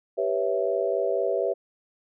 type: chord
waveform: sine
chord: C# half-diminished seventh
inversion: second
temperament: equal with one note detuned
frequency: 392 / 490.5 / 554.4 / 659.3 Hz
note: G4 / B4 / C#5 / E5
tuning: 0 / -12 / 0 / 0 cents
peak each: -28 dBFS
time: 0.17-1.54 s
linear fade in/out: 20 ms
effects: none